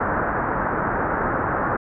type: low-pass noise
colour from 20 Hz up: white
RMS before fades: -23 dBFS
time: 0-1.77 s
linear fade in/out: 10 ms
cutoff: 1600 Hz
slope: 48 dB/octave
effects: none